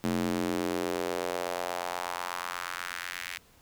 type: tone with high-pass filter sweep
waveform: square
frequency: 44.13 Hz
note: F1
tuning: 19 cents sharp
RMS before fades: -33 dBFS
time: 0.04-3.38 s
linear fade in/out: 0 ms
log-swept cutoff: 210 to 2100 Hz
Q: 2
effects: pink hiss -60 dBFS RMS until 3.61 s